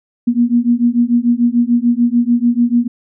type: beating tone pair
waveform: sine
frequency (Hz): 235.6 / 242.4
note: A#3 / B3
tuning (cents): +19 / -32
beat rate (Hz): 6.8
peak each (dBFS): -13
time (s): 0.27-2.88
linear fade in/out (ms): 10
effects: none